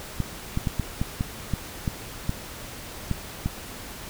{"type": "clicks", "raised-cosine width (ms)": 5, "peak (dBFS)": -12, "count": 11, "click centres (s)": [0.203, 0.574, 0.672, 0.797, 1.015, 1.209, 1.537, 1.878, 2.294, 3.113, 3.46], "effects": ["pink hiss -39 dBFS RMS until 4.09 s"]}